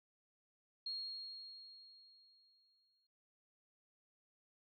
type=tone with exponential decay; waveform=sine; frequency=4272 Hz; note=C8; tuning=35 cents sharp; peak=-39 dBFS; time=0.86-3.07 s; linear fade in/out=5 ms; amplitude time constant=480 ms; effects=none